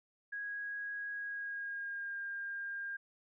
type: tone with pitch glide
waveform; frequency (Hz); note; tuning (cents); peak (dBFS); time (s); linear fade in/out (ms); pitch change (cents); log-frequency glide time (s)
sine; 1651 to 1605.9; G#6 to G6; -11 to +41; -38; 0.32-2.97; 10; -48; 1.19-2.2
effects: none